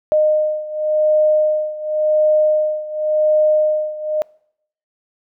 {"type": "beating tone pair", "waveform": "sine", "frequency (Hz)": [613, 613.91], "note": ["D#5", "D#5"], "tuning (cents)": [-26, -23], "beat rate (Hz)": 0.91, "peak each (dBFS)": [-15, -18], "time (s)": [0.12, 4.22], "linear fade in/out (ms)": 0, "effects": ["noise-tail reverb RT60 0.7 s tail -25 dB re dry"]}